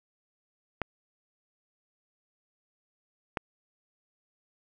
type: clicks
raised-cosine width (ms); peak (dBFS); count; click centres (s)
0.5; -14; 2; 0.817 / 3.372
effects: none